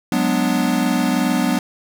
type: chord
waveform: square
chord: G# half-diminished seventh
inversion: third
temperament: equal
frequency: 185 / 207.7 / 246.9 / 293.7 Hz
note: F#3 / G#3 / B3 / D4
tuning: 0 / 0 / 0 / 0 cents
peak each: -23 / -25 / -20 / -23 dBFS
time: 0.12-1.59 s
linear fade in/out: 2 ms
effects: none